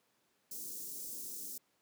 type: band-stop noise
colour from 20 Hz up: white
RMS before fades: -44 dBFS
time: 0.51-1.58 s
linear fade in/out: 5 ms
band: 410 to 5700 Hz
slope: 24 dB/octave
effects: pink hiss -75 dBFS RMS until 1.81 s + high-pass 200 Hz 12 dB/octave